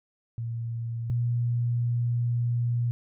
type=tone pair in turn; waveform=sine; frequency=116.1 / 119.57 Hz; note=A#2 / A#2; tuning=-7 / +44 cents; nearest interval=minor second; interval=51 cents; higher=second; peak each=-29 / -23 dBFS; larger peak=second; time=0.38-1.1 / 1.1-2.91 s; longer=second; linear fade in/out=0 ms; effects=none